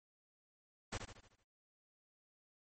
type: noise with echo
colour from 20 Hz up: pink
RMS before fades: -41 dBFS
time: 0.92-0.98 s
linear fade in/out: 10 ms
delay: 76 ms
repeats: 6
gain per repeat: -6 dB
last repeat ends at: 1.436 s
effects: MP3 32 kbps